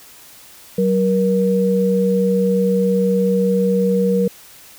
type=tone pair together; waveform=sine; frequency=188.5 / 475 Hz; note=F#3 / A#4; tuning=+32 / +33 cents; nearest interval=octave + major third; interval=1601 cents; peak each=-16 dBFS; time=0.78-4.28 s; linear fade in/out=5 ms; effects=white hiss -43 dBFS RMS until 4.78 s